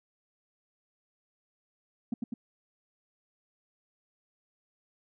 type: tone with echo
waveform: sine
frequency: 234.7 Hz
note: A#3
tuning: 12 cents sharp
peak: -25 dBFS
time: 2.12-2.14 s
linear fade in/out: 5 ms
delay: 100 ms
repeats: 2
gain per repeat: -3 dB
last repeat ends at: 2.34 s
effects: tanh soft clip ceiling -25 dBFS